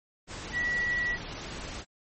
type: tone in noise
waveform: sine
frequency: 1939 Hz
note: B6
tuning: 32 cents flat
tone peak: -26 dBFS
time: 0.52-1.18 s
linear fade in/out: 50 ms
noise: pink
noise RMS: -39 dBFS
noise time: 0.27-1.85 s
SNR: +10 dB
effects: MP3 32 kbps